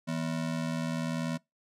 square ring-modulated tone, 203.7 Hz, G#3, 33 cents flat, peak -28 dBFS, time 0.07-1.38 s, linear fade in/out 20 ms, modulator 40.2 Hz, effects noise-tail reverb RT60 0.2 s tail -24 dB re dry + low-pass 9000 Hz 12 dB/octave

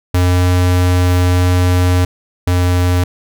square tone pair in turn, 89.9 / 89.4 Hz, F#2 / F2, -49 / +41 cents, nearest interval unison, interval 10 cents, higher first, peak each -10 / -11 dBFS, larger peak first, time 0.14-2.05 / 2.47-3.04 s, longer first, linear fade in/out 5 ms, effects none

